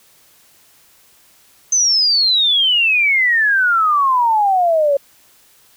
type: exponential sweep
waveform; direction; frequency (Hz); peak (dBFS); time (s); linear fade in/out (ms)
sine; down; 6272 to 549; -11; 1.72-4.97; 5
effects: white hiss -51 dBFS RMS until 5.76 s